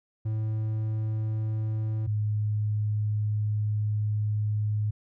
triangle / sine tone pair in turn, 109.1 / 105.69 Hz, A2 / G#2, -14 / +31 cents, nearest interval minor second, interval 55 cents, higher first, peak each -24 dBFS, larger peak neither, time 0.25-2.07 / 2.07-4.91 s, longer second, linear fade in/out 10 ms, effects none

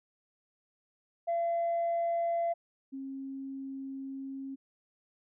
sine tone pair in turn, 680 / 269.9 Hz, F5 / C#4, -46 / -46 cents, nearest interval octave + major third, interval 1600 cents, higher first, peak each -26 / -37 dBFS, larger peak first, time 1.27-2.54 / 2.92-4.56 s, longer second, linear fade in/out 20 ms, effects tanh soft clip ceiling -25 dBFS

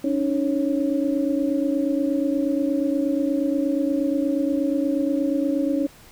sine tone cluster, 278.6 / 307 / 550 Hz, C#4 / D#4 / C#5, +9 / -23 / -14 cents, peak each -22 / -24 / -27 dBFS, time 0.04-5.87 s, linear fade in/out 5 ms, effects pink hiss -49 dBFS RMS until 6.11 s

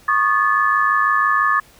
sine tone cluster, 1110 / 1216 / 1728 Hz, C#6 / D#6 / A6, +2 / -40 / -32 cents, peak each -18 dBFS, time 0.08-1.6 s, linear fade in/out 5 ms, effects pink hiss -49 dBFS RMS until 1.79 s

